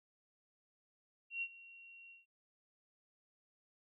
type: tone with ADSR envelope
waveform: sine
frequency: 2743 Hz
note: F7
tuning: 32 cents flat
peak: -35 dBFS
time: 1.3-2.26 s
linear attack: 120 ms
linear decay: 57 ms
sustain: -19 dB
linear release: 150 ms
effects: none